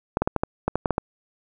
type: clicks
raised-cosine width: 1 ms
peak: -7 dBFS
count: 10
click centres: 0.171 / 0.22 / 0.275 / 0.363 / 0.435 / 0.68 / 0.756 / 0.858 / 0.907 / 0.981 s
effects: none